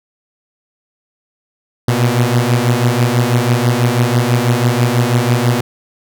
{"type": "beating tone pair", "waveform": "sawtooth", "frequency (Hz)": [118.1, 124.2], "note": ["A#2", "B2"], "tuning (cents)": [23, 10], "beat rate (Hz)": 6.1, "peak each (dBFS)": -10, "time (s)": [1.88, 5.61], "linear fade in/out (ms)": 5, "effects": []}